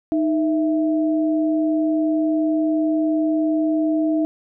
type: tone pair together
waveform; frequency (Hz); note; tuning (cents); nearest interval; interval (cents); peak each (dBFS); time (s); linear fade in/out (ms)
sine; 311.4 / 659.8; D#4 / E5; +2 / +1; octave + minor second; 1299; -17 / -25; 0.12-4.25; 0
effects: none